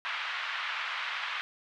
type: band-pass noise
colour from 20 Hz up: pink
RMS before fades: -35 dBFS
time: 0.05-1.41 s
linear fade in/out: 0 ms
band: 1100 to 3300 Hz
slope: 24 dB/octave
effects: none